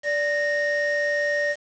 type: tone pair together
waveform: triangle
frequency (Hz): 584 / 1854.1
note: D5 / A#6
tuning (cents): -10 / -10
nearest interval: octave + minor sixth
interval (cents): 2000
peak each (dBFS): -22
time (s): 0.03-1.56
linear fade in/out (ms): 50
effects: resampled to 16000 Hz + 7-bit